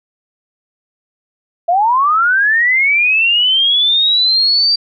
sine linear sweep, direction up, 661 to 4700 Hz, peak -9 dBFS, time 1.68-4.76 s, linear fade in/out 10 ms, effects none

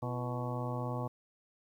harmonic tone with a mistuned harmonic, 123.47 Hz, B2, in tune, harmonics 1 / 2 / 3 / 4 / 5 / 6 / 7 / 8 / 9, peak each -36 / -42 / -46 / -43 / -44 / -48 / -44 / -50 / -45 dBFS, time 0.02-1.08 s, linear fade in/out 10 ms, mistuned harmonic 3, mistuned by -110 cents, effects 11-bit

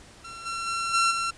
sawtooth tone with level steps, 1358 Hz, F6, 49 cents flat, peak -35 / -26 / -23 / -16 / -22 dBFS, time 0.24-1.31 s, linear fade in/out 10 ms, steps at 0.45 / 0.66 / 0.93 / 1.1 s, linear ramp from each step 20 ms, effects pink hiss -50 dBFS RMS until 1.37 s + resampled to 22050 Hz

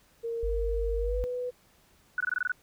sine tone with pitch glide, 462.3 to 495.5 Hz, A#4 to B4, -14 to +6 cents, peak -30 dBFS, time 0.23-1.51 s, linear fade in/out 20 ms, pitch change +120 cents, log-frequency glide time 0.97-1.18 s
sine tone, 49.73 Hz, G1, 26 cents sharp, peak -28 dBFS, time 0.43-1.24 s, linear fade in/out 0 ms
sine tone bursts, 1480 Hz, F#6, in tune, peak -25 dBFS, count 8, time 2.18-2.519 s, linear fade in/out 2 ms, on 24 ms, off 21 ms
effects pink hiss -63 dBFS RMS until 2.62 s

